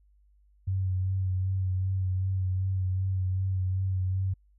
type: tone with vibrato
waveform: sine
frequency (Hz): 94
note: F#2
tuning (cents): +28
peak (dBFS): -25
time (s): 0.67-4.34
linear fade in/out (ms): 10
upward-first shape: sine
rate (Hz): 2.6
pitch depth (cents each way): 27
effects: added 50 Hz sine -59 dBFS peak until 4.58 s